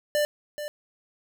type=tone with echo; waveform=square; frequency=593 Hz; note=D5; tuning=17 cents sharp; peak=-22 dBFS; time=0.15-0.25 s; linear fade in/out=0 ms; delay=430 ms; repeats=1; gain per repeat=-10 dB; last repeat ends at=0.68 s; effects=none